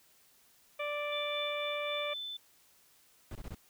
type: harmonic tone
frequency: 587.3 Hz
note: D5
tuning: in tune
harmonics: 1 / 2 / 3 / 4 / 5 / 6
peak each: -36 / -41 / -49 / -39 / -50 / -49 dBFS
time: 0.79-2.14 s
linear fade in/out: 10 ms
type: tone with tremolo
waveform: sine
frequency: 3520 Hz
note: A7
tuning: in tune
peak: -37 dBFS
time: 1.12-2.37 s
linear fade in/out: 5 ms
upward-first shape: triangle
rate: 1.2 Hz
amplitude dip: 45%
type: noise bursts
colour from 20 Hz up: brown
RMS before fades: -42 dBFS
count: 4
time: 3.31-3.548 s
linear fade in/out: 2 ms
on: 43 ms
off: 22 ms
effects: white hiss -65 dBFS RMS until 3.69 s